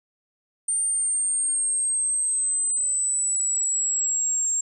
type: exponential sweep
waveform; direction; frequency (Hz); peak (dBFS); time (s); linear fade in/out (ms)
sine; down; 8870 to 7459; -21; 0.68-4.61; 5
effects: none